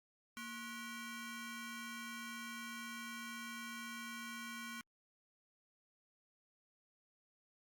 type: ring-modulated tone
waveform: 20% pulse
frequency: 850 Hz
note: G#5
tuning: 40 cents sharp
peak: -37 dBFS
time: 0.37-4.81 s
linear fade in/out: 0 ms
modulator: 618 Hz
effects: Opus 48 kbps